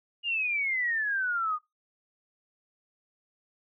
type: exponential sweep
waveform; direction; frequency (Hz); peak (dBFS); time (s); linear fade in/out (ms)
sine; down; 2869 to 1209; -26; 0.23-1.59; 50
effects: noise-tail reverb RT60 0.2 s tail -22 dB re dry